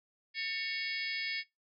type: harmonic tone with a mistuned harmonic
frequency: 554.4 Hz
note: C#5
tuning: in tune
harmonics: 3 / 4 / 5 / 6 / 7 / 8 / 9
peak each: -41 / -36 / -46 / -44 / -49 / -42 / -42 dBFS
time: 0.34-1.44 s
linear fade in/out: 50 ms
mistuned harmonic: 3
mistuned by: +130 cents
effects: noise-tail reverb RT60 0.2 s tail -23 dB re dry + MP3 32 kbps